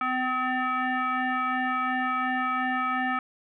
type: tone with frequency modulation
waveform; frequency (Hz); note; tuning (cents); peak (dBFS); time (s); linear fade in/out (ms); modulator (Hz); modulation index
sine; 254.1; B3; +49; -24; 0.01-3.19; 2; 511; 3.5
effects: none